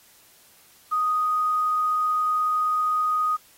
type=tone with quantisation; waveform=sine; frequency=1245 Hz; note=D#6; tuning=1 cent sharp; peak=-20 dBFS; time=0.91-3.37 s; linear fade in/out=20 ms; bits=8; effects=white hiss -55 dBFS RMS until 3.57 s + AAC 48 kbps